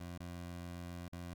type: tone with dropouts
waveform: 20% pulse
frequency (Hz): 87.31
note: F2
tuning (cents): 0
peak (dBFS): -39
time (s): 0-1.34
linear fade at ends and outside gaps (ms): 5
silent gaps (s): 0.178-0.202 / 1.082-1.125
effects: none